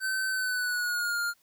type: tone with pitch glide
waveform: square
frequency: 1535 to 1407.6 Hz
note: G6 to F6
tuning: -37 to +13 cents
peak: -28 dBFS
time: 0-1.34 s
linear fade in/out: 50 ms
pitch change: -150 cents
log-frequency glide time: 0.29-1.21 s
effects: white hiss -67 dBFS RMS until 1.42 s